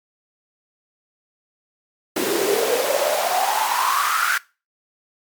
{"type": "noise with high-pass filter sweep", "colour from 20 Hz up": "pink", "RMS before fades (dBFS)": -20, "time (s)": [2.16, 4.38], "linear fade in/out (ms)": 5, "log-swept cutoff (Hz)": [320, 1500], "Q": 8, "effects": ["noise-tail reverb RT60 0.3 s tail -21 dB re dry", "MP3 96 kbps"]}